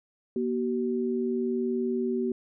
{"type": "tone pair together", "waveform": "sine", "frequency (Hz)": [239.4, 380], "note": ["A#3", "F#4"], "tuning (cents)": [46, 46], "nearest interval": "minor sixth", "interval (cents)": 800, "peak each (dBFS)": [-28, -28], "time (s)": [0.36, 2.32], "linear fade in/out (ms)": 2, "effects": []}